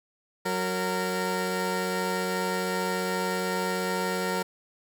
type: tone pair together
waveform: 15% pulse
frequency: 185 / 461.2 Hz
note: F#3 / A#4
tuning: 0 / -19 cents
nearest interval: octave + major third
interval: 1581 cents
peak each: -23 dBFS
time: 0.45-4.43 s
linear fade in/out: 10 ms
effects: none